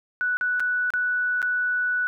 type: tone with dropouts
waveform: sine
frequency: 1480 Hz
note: F#6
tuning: in tune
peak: -21 dBFS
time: 0.21-2.07 s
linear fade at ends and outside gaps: 0 ms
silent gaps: 0.37-0.411 / 0.597-0.603 / 0.904-0.937 / 1.418-1.427 s
effects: none